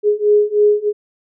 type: beating tone pair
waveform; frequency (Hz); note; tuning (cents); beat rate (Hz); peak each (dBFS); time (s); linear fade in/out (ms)
sine; 415.3 / 418.5; G#4 / G#4; 0 / +13; 3.2; -14 / -13; 0.03-0.93; 50
effects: none